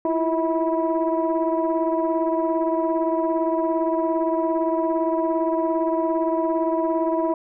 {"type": "tone cluster", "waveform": "sine", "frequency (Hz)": [327.4, 344.9, 645, 977], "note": ["E4", "F4", "E5", "B5"], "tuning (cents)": [-12, -22, -38, -19], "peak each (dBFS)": [-23, -26, -23, -26], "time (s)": [0.05, 7.34], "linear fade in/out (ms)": 2, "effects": ["tanh soft clip ceiling -11 dBFS"]}